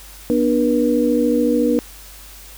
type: tone cluster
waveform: sine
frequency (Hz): 244.1 / 297.9 / 480.9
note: B3 / D4 / B4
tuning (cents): -20 / +25 / -46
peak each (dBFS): -18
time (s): 0.3-1.79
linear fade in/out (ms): 0
effects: added 49 Hz sine -41 dBFS peak until 2.57 s + white hiss -41 dBFS RMS until 2.57 s